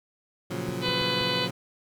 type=chord; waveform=20% pulse; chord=Gb major seventh; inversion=first; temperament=equal; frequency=116.54 / 138.59 / 174.61 / 185 Hz; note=Bb2 / Db3 / F3 / Gb3; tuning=0 / 0 / 0 / 0 cents; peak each=-31 dBFS; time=0.5-1.51 s; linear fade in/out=10 ms
type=clicks; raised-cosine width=3 ms; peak=-26 dBFS; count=4; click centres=0.69 / 0.885 / 1.014 / 1.213 s
type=harmonic tone; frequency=500 Hz; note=B4; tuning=21 cents sharp; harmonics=1 / 2 / 3 / 4 / 5 / 6 / 7 / 8 / 9; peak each=-32 / -33 / -37 / -37 / -36 / -32 / -36 / -32 / -37 dBFS; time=0.81-1.49 s; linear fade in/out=50 ms
effects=none